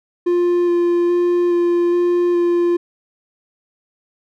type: tone with vibrato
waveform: triangle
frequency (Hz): 349.2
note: F4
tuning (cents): 0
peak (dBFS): -11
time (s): 0.26-2.77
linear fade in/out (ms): 10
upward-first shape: square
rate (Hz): 1.2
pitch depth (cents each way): 9
effects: none